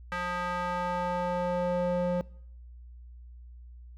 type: tone with band-pass filter sweep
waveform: square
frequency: 177.7 Hz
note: F3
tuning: 30 cents sharp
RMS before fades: -30 dBFS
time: 0.12-2.21 s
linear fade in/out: 0 ms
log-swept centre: 1500 to 430 Hz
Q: 1.7
effects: noise-tail reverb RT60 0.7 s tail -23 dB re dry + added 60 Hz sine -45 dBFS peak until 3.97 s